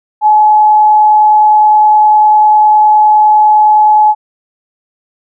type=tone with frequency modulation; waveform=sine; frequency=851 Hz; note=G#5; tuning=42 cents sharp; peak=-3 dBFS; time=0.21-4.15 s; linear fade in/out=50 ms; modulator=29.8 Hz; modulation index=0.22; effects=none